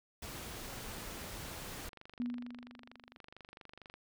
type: noise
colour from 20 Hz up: pink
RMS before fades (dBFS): -45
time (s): 0.22-1.89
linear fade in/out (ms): 5
type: click train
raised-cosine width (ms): 0.3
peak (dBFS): -35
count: 52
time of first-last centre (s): 1.85-3.94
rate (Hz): 24.4
type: tone with exponential decay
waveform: sine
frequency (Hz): 242.8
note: B3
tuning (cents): -29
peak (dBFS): -32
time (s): 2.2-3.17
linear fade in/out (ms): 0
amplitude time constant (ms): 210
effects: none